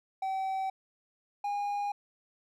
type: tone pair in turn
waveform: triangle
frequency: 767 / 815.5 Hz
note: G5 / G#5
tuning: -38 / -32 cents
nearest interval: minor second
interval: 106 cents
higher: second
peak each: -28 / -28 dBFS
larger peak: neither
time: 0.22-0.7 / 1.44-1.92 s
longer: neither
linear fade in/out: 5 ms
effects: none